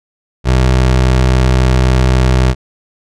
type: tone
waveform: 25% pulse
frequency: 63.7 Hz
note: C2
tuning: 46 cents flat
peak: -4 dBFS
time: 0.44-2.55 s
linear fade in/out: 50 ms
effects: low-pass 7000 Hz 12 dB/octave